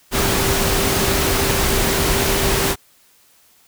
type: tone in noise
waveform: sine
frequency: 392 Hz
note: G4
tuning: in tune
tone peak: -24 dBFS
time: 0.11-2.76 s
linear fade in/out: 50 ms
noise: pink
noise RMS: -18 dBFS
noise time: 0.11-2.76 s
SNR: -9 dB
effects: white hiss -54 dBFS RMS until 3.67 s